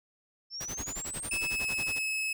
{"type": "exponential sweep", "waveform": "sine", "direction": "up", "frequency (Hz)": [5300, 9650], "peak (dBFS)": -36, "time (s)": [0.5, 1.4], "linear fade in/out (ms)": 50}
{"type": "noise with tremolo", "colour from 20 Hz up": "pink", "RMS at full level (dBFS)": -39, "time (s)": [0.6, 1.99], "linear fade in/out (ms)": 10, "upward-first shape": "sine", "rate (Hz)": 11, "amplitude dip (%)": 100}
{"type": "clicks", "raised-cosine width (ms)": 3, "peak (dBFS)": -32, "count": 5, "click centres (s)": [0.713, 0.806, 0.881, 1.173, 1.338]}
{"type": "tone with pitch glide", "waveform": "40% pulse", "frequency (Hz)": [2606, 2584], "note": ["E7", "E7"], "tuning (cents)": [-20, -35], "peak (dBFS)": -29, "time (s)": [1.31, 2.33], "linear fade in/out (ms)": 5, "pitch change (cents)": -15, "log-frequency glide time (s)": [1.45, 1.64]}
{"effects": []}